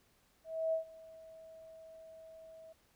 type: tone with ADSR envelope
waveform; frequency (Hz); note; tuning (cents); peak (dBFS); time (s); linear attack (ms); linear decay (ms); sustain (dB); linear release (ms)
sine; 646; E5; -35; -29; 0.44-2.73; 290; 110; -22; 10
effects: pink hiss -71 dBFS RMS until 2.95 s